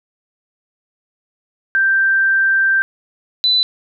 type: tone pair in turn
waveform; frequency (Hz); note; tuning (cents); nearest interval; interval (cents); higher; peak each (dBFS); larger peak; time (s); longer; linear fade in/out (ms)
sine; 1570 / 3995; G6 / B7; +2 / +19; octave + major third; 1617; second; -11; neither; 1.75-2.82 / 3.44-3.63; first; 0
effects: none